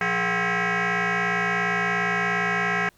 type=tone with frequency modulation; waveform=sine; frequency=176.6 Hz; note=F3; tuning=20 cents sharp; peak=-19 dBFS; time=0.01-2.89 s; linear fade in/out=2 ms; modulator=296 Hz; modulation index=7.3; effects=tanh soft clip ceiling -19 dBFS + pink hiss -60 dBFS RMS until 2.97 s